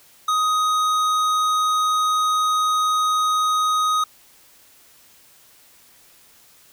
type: tone with tanh clipping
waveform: sine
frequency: 1252 Hz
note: D#6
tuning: 10 cents sharp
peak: -19 dBFS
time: 0.28-4.04 s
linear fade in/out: 5 ms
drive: 15 dB
effects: white hiss -52 dBFS RMS until 6.72 s